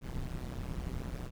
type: noise with amplitude modulation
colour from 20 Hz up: brown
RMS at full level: -34 dBFS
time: 0.01-1.31 s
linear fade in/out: 50 ms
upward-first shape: sine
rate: 127 Hz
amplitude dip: 100%
effects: none